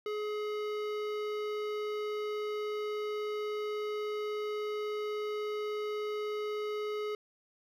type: tone with hard clipping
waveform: sine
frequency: 421.8 Hz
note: G#4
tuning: 27 cents sharp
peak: -35 dBFS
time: 0.06-7.15 s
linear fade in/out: 2 ms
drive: 16 dB
effects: none